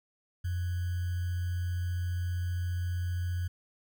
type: tone with sample-and-hold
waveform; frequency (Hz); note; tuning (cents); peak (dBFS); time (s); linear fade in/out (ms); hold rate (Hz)
sine; 88.5; F2; +23; -29; 0.44-3.48; 10; 1575
effects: none